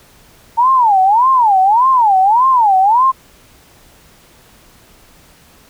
sine tone with vibrato, 893 Hz, A5, 25 cents sharp, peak -7 dBFS, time 0.57-3.12 s, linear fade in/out 20 ms, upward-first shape sine, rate 1.7 Hz, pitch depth 300 cents each way, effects pink hiss -46 dBFS RMS until 5.69 s

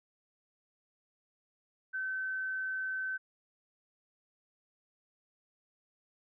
sine tone, 1532 Hz, G6, 40 cents flat, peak -33 dBFS, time 1.93-3.18 s, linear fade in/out 20 ms, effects none

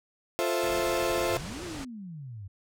35% pulse chord, F major seventh, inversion none, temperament equal, 349.2 / 440 / 523.3 / 659.3 Hz, F4 / A4 / C5 / E5, 0 / 0 / 0 / 0 cents, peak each -29 / -32 / -29 / -30 dBFS, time 0.39-1.37 s, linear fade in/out 0 ms
pink low-pass noise, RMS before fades -40 dBFS, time 0.62-1.85 s, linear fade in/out 10 ms, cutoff 9100 Hz, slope 24 dB/octave
sine exponential two-way sweep, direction up then down, 92 to 370 to 92 Hz, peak -38 dBFS, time 1.3-2.48 s, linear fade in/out 10 ms, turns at 1.63 s
effects none

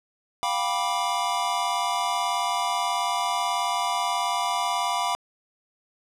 square chord, G dominant seventh, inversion third, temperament just, 705.6 / 784 / 980 / 1176 Hz, F5 / G5 / B5 / D6, +18 / 0 / -14 / +2 cents, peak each -30 / -32 / -28 / -31 dBFS, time 0.43-5.15 s, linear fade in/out 0 ms, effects low-pass 10000 Hz 12 dB/octave

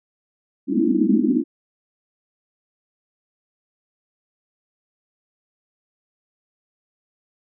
white band-pass noise, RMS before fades -18 dBFS, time 0.67-1.44 s, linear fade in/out 50 ms, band 200 to 340 Hz, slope 96 dB/octave, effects none

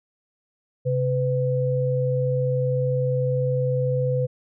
sine tone pair together, 133.1 / 502.5 Hz, C3 / B4, +30 / +30 cents, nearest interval octave + major seventh, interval 2300 cents, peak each -22 / -23 dBFS, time 0.85-4.27 s, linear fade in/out 20 ms, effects none

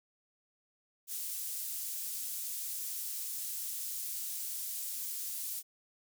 pink high-pass noise, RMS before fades -39 dBFS, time 1.07-5.63 s, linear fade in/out 50 ms, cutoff 8900 Hz, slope 12 dB/octave, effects none

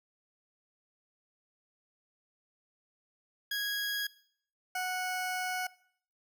20% pulse tone pair in turn, 1653 / 736.3 Hz, G#6 / F#5, -9 / -9 cents, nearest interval octave + major second, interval 1400 cents, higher first, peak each -27 dBFS, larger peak neither, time 3.51-4.07 / 4.75-5.67 s, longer second, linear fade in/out 5 ms, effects noise-tail reverb RT60 0.6 s tail -21 dB re dry

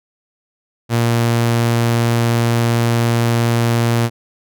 sawtooth tone, 117.2 Hz, A#2, 10 cents sharp, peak -9 dBFS, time 0.89-4.1 s, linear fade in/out 50 ms, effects none

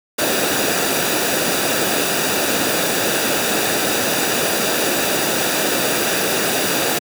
pink noise with comb filter, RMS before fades -18 dBFS, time 0.18-6.99 s, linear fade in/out 10 ms, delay 0.94 ms, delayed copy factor -0.5, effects high-pass 200 Hz 12 dB/octave

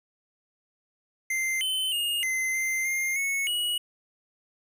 square tone with pitch steps, 2086 / 3055 / 2846 / 2061 / 2081 / 2114 / 2202 / 2913 Hz, C7 / G7 / F7 / C7 / C7 / C7 / C#7 / F#7, -6 / -45 / +32 / -27 / -10 / +17 / -12 / -28 cents, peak -26 dBFS, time 1.3-3.78 s, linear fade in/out 5 ms, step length 310 ms, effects none

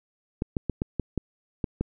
clicks, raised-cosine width 3 ms, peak -13 dBFS, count 8, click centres 0.421 / 0.568 / 0.697 / 0.819 / 0.997 / 1.177 / 1.642 / 1.81 s, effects none

